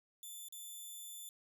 5% pulse tone with dropouts, 3520 Hz, A7, in tune, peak -39 dBFS, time 0.23-1.29 s, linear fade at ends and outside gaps 1 ms, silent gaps 0.485-0.524 s, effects none

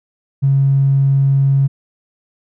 triangle tone with tanh clipping, 137.2 Hz, C#3, 17 cents flat, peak -9 dBFS, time 0.42-1.68 s, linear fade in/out 20 ms, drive 2 dB, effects none

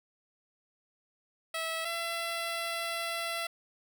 10% pulse tone pair in turn, 651 / 673.6 Hz, E5 / E5, -22 / +37 cents, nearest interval minor second, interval 59 cents, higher second, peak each -24 dBFS, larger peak neither, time 1.54-1.85 / 1.85-3.47 s, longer second, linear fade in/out 5 ms, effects none

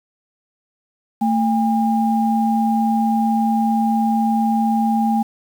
sine tone pair together, 223.9 / 807 Hz, A3 / G#5, +30 / -50 cents, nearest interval octave + minor seventh, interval 2220 cents, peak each -16 / -19 dBFS, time 1.21-5.23 s, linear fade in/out 10 ms, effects 7-bit

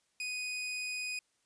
sawtooth tone, 2489 Hz, D#7, in tune, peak -32 dBFS, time 0.2-1.19 s, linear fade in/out 2 ms, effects white hiss -75 dBFS RMS until 1.45 s + resampled to 22050 Hz

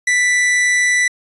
45% pulse tone with amplitude modulation, 1975.5 Hz, B6, in tune, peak -11 dBFS, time 0.07-1.08 s, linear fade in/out 5 ms, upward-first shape sine, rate 189 Hz, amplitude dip 25%, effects resampled to 24000 Hz

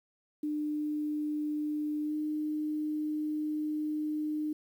sine tone with pitch glide, 300.2 to 304.2 Hz, D4 to D#4, +38 to -39 cents, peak -30 dBFS, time 0.43-4.53 s, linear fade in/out 5 ms, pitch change +23 cents, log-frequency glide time 2.03-2.15 s, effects 10-bit

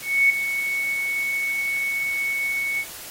sine tone with ADSR envelope, 2217 Hz, C#7, in tune, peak -12 dBFS, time 0.02-2.85 s, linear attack 280 ms, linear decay 3 ms, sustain -10 dB, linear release 45 ms, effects white hiss -38 dBFS RMS until 3.1 s + AAC 48 kbps

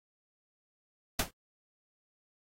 pink noise with exponential decay, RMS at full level -23 dBFS, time 1.19-1.31 s, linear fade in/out 5 ms, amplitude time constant 26 ms, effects AAC 48 kbps

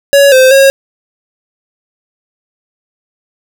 square tone with pitch steps, 561 / 519 / 544 Hz, C#5 / C5 / C#5, +21 / -14 / -33 cents, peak -3 dBFS, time 0.13-0.7 s, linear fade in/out 0 ms, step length 190 ms, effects none

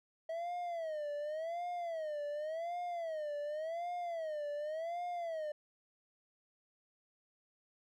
triangle tone with vibrato, 643 Hz, E5, 43 cents flat, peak -35 dBFS, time 0.29-5.52 s, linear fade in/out 5 ms, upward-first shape sine, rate 0.89 Hz, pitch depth 170 cents each way, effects none

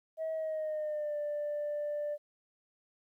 sine tone with pitch glide, 640 to 590.3 Hz, D#5 to D5, +49 to +9 cents, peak -31 dBFS, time 0.17-2.18 s, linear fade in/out 50 ms, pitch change -140 cents, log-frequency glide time 0.33-1.17 s, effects tanh soft clip ceiling -30 dBFS + 12-bit

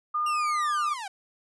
sine tone with pitch glide, 1214 to 1198.7 Hz, D#6 to D6, -43 to +35 cents, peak -24 dBFS, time 0.14-0.94 s, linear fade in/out 10 ms, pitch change -22 cents, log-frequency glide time 0.58-0.64 s
sawtooth linear sweep, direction down, 2828 to 741 Hz, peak -30 dBFS, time 0.26-1.08 s, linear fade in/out 5 ms
effects resampled to 24000 Hz

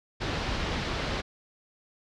pink low-pass noise, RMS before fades -31 dBFS, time 0.2-1.22 s, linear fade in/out 20 ms, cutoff 4800 Hz, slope 24 dB/octave, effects none

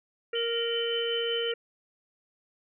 harmonic tone, 466.2 Hz, A#4, in tune, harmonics 1 / 3 / 4 / 5 / 6, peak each -29 / -39 / -41 / -43 / -45 dBFS, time 0.33-1.54 s, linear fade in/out 5 ms
sine tone with tremolo, 3042 Hz, F#7, 47 cents sharp, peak -29 dBFS, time 0.35-1.52 s, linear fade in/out 5 ms, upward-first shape sine, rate 5.3 Hz, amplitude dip 30%
effects none

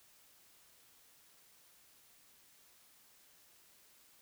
silence, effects white hiss -65 dBFS RMS until 4.21 s

